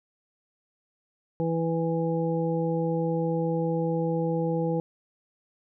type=harmonic tone; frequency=164.81 Hz; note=E3; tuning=in tune; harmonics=1 / 2 / 3 / 5; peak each=-27 / -31 / -28 / -36 dBFS; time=1.4-4.8 s; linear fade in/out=0 ms; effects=none